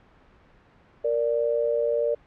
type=tone pair together; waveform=sine; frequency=466.2 / 587.4 Hz; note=A#4 / D5; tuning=0 / 0 cents; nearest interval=major third; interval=400 cents; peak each=-24 dBFS; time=1.04-2.15 s; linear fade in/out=10 ms; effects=pink hiss -56 dBFS RMS until 2.26 s + low-pass 2000 Hz 12 dB/octave